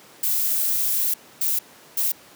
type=noise bursts at uneven times; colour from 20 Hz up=violet; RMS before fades=-22 dBFS; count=3; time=0.23-1.14 / 1.41-1.59 / 1.97-2.12 s; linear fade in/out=5 ms; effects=pink hiss -48 dBFS RMS until 2.35 s + high-pass 200 Hz 12 dB/octave